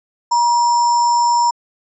sine tone with sample-and-hold, 954 Hz, A#5, 40 cents sharp, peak -11 dBFS, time 0.31-1.51 s, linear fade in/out 10 ms, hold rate 6300 Hz, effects resampled to 22050 Hz

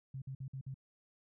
sine tone bursts, 133.6 Hz, C3, 36 cents sharp, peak -40 dBFS, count 5, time 0.14-0.743 s, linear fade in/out 5 ms, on 79 ms, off 52 ms, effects none

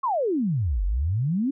sine exponential two-way sweep, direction down then up, 1134 to 43.65 to 288.2 Hz, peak -21 dBFS, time 0.03-1.51 s, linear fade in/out 10 ms, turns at 0.84 s, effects none

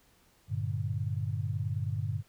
sine chord, G minor, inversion none, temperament equal, 98 / 116.54 / 146.83 Hz, G2 / Bb2 / D3, 0 / 0 / 0 cents, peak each -33 / -34 / -36 dBFS, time 0.48-2.23 s, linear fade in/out 50 ms, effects pink hiss -65 dBFS RMS until 2.28 s

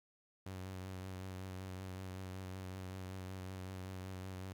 sawtooth tone with vibrato, 93.7 Hz, F#2, 22 cents sharp, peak -40 dBFS, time 0.46-4.53 s, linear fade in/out 5 ms, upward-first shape triangle, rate 5.3 Hz, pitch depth 35 cents each way, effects 12-bit

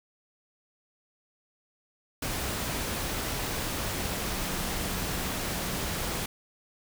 sine tone in noise, 187 Hz, F#3, 19 cents sharp, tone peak -40 dBFS, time 3.99-5.76 s, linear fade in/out 5 ms, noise pink, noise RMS -32 dBFS, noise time 2.22-6.26 s, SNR -11 dB, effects none

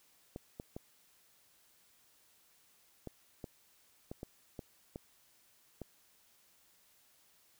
clicks, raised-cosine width 2 ms, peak -29 dBFS, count 10, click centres 0.361 / 0.599 / 0.765 / 3.073 / 3.442 / 4.115 / 4.231 / 4.592 / 4.959 / 5.817 s, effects white hiss -68 dBFS RMS until 7.59 s

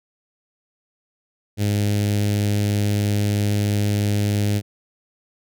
sawtooth tone with notch filter, 103.1 Hz, G#2, 12 cents flat, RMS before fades -20 dBFS, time 1.57-4.62 s, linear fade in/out 50 ms, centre 1100 Hz, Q 0.56, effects none

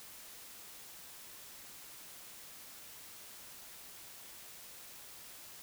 silence, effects white hiss -52 dBFS RMS until 5.62 s

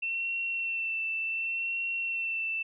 sine tone with vibrato, 2695 Hz, E7, 38 cents sharp, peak -29 dBFS, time 0.02-2.63 s, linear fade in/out 10 ms, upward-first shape sine, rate 0.68 Hz, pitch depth 22 cents each way, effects none

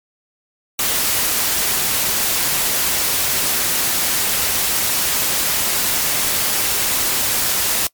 white noise, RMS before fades -18 dBFS, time 0.79-7.87 s, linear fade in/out 2 ms, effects noise-tail reverb RT60 0.1 s tail -23 dB re dry + MP3 96 kbps

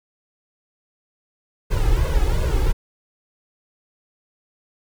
brown noise with flanger, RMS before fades -18 dBFS, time 1.7-2.73 s, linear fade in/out 20 ms, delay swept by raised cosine 1.9 to 2.4 ms, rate 2.8 Hz, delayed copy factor +1, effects none

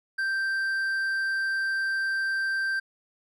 triangle tone with hard clipping, 1568 Hz, G6, in tune, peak -26 dBFS, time 0.18-2.8 s, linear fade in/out 10 ms, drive 7 dB, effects none

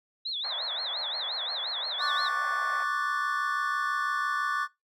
sine tone with vibrato, 3793 Hz, A#7, 29 cents sharp, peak -30 dBFS, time 0.25-2.29 s, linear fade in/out 10 ms, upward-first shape sine, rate 5.7 Hz, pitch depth 210 cents each way
pink band-pass noise, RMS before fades -42 dBFS, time 0.43-2.85 s, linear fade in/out 20 ms, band 570 to 2000 Hz, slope 48 dB/octave
triangle chord, D major seventh, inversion third, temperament equal, 1108.7 / 1174.7 / 1480 / 1760 Hz, C#6 / D6 / F#6 / A6, 0 / 0 / 0 / 0 cents, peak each -31 / -29 / -31 / -32 dBFS, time 1.98-4.68 s, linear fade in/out 50 ms
effects noise-tail reverb RT60 0.2 s tail -21 dB re dry

